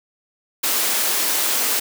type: high-pass noise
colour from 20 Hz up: white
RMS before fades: -20 dBFS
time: 0.63-1.8 s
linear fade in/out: 10 ms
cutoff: 250 Hz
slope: 24 dB/octave
effects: none